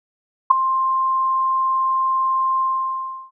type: tone with ADSR envelope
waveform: sine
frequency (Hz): 1053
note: C6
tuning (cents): +11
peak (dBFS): -3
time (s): 0.5-3.31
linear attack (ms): 11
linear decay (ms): 6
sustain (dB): -13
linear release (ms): 700
effects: none